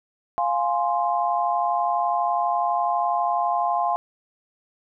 sine chord, F minor, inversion none, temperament equal, 698.5 / 830.6 / 1046.5 Hz, F5 / Ab5 / C6, 0 / 0 / 0 cents, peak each -23 / -25 / -25 dBFS, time 0.38-3.96 s, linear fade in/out 0 ms, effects none

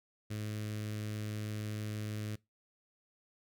sawtooth tone with notch filter, 106.4 Hz, G#2, 42 cents sharp, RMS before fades -39 dBFS, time 0.3-2.36 s, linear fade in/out 10 ms, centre 870 Hz, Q 0.84, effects noise-tail reverb RT60 0.2 s tail -22 dB re dry

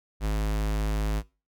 square tone, 52.6 Hz, G#1, 23 cents sharp, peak -25 dBFS, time 0.2-1.23 s, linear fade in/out 50 ms, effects noise-tail reverb RT60 0.3 s tail -21 dB re dry

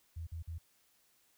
sine tone bursts, 82.41 Hz, E2, in tune, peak -39 dBFS, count 3, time 0.16-0.584 s, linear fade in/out 10 ms, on 110 ms, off 47 ms, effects white hiss -71 dBFS RMS until 1.37 s

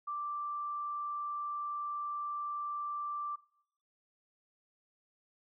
sine tone, 1174.7 Hz, D6, in tune, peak -35 dBFS, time 0.07-3.36 s, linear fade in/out 10 ms, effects noise-tail reverb RT60 0.7 s tail -21 dB re dry

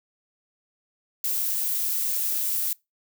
violet noise, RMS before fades -26 dBFS, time 1.24-2.73 s, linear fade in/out 2 ms, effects noise-tail reverb RT60 0.2 s tail -23 dB re dry

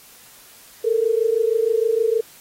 sine tone pair together, 438.4 / 464.8 Hz, A4 / A#4, -6 / -5 cents, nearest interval minor second, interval 101 cents, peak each -19 dBFS, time 0.84-2.21 s, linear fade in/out 10 ms, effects white hiss -47 dBFS RMS until 2.4 s + AAC 48 kbps

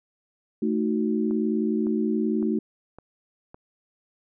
sine chord, D# diminished, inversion second, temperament equal, 220 / 311.1 / 370 Hz, A3 / D#4 / F#4, 0 / 0 / 0 cents, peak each -24 / -27 / -28 dBFS, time 0.62-2.59 s, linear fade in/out 5 ms
click train, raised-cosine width 1 ms, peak -29 dBFS, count 5, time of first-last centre 1.31-3.545 s, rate 1.79 Hz
effects none

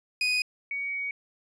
30% pulse / sine tone pair in turn, 2489 / 2249 Hz, D#7 / C#7, 0 / +24 cents, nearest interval major second, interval 176 cents, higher first, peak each -21 / -29 dBFS, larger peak first, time 0.21-0.42 / 0.71-1.11 s, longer second, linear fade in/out 2 ms, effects resampled to 22050 Hz

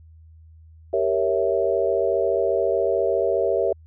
sine chord, G diminished seventh, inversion none, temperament equal, 392 / 466.2 / 554.4 / 659.3 Hz, G4 / Bb4 / Db5 / Fb5, 0 / 0 / 0 / 0 cents, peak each -24 dBFS, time 0.93-3.73 s, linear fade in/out 5 ms, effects added 80 Hz sine -45 dBFS peak until 3.86 s

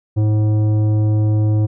triangle tone with tanh clipping, 106.9 Hz, A2, 49 cents flat, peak -14 dBFS, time 0.16-1.67 s, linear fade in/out 20 ms, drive 15 dB, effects none

